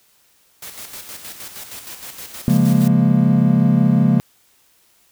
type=noise with tremolo; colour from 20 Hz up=white; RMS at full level=-33 dBFS; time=0.62-2.88 s; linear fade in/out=5 ms; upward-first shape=square; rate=6.4 Hz; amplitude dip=50%
type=chord; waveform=triangle; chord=Bb minor seventh; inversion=first; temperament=equal; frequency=138.59 / 174.61 / 207.7 / 233.1 Hz; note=Db3 / F3 / Ab3 / Bb3; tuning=0 / 0 / 0 / 0 cents; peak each=-15 dBFS; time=2.48-4.2 s; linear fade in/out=0 ms
effects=white hiss -57 dBFS RMS until 5.11 s